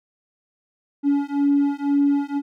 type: beating tone pair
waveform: triangle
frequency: 282.7 / 284.7 Hz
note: C#4 / C#4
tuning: +34 / +46 cents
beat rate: 2 Hz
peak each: -17 dBFS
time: 1.03-2.42 s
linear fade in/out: 50 ms
effects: tanh soft clip ceiling -11 dBFS